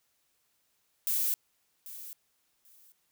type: noise with echo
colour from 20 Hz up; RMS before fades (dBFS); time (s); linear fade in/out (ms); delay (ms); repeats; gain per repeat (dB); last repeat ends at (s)
violet; -29; 1.07-1.34; 0; 790; 2; -15; 2.92
effects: white hiss -74 dBFS RMS until 3.11 s